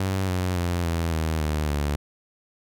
sawtooth tone with pitch steps, 95.5 / 91.29 / 87.27 / 83.43 / 79.75 / 76.24 / 72.88 Hz, G2 / F#2 / F2 / E2 / D#2 / D#2 / D2, -45 / -23 / -1 / +21 / +43 / -35 / -13 cents, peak -19 dBFS, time 0-1.96 s, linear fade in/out 5 ms, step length 280 ms, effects none

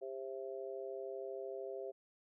harmonic tone, 133 Hz, C3, 29 cents sharp, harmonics 3 / 4 / 5, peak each -44 / -46 / -48 dBFS, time 0.01-1.92 s, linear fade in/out 20 ms, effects none

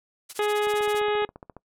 blue noise with tremolo, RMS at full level -33 dBFS, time 0.29-1.01 s, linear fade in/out 10 ms, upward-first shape sine, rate 15 Hz, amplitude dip 95%
harmonic tone, 418 Hz, G#4, 11 cents sharp, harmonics 1 / 2 / 3 / 4 / 5 / 6 / 7 / 8 / 9, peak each -23 / -29 / -33 / -35 / -37 / -39 / -40 / -41 / -42 dBFS, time 0.39-1.25 s, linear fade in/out 2 ms
click train, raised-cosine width 1 ms, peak -27 dBFS, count 14, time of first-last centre 0.67-1.567 s, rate 14.5 Hz
effects noise-tail reverb RT60 0.1 s tail -23 dB re dry + low-pass 10000 Hz 12 dB/octave

